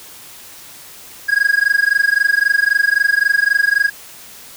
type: tone with amplitude modulation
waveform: triangle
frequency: 1642 Hz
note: G#6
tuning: 20 cents flat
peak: -6 dBFS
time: 1.28-3.9 s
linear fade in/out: 20 ms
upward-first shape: sine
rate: 23.8 Hz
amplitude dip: 95%
effects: white hiss -38 dBFS RMS until 4.56 s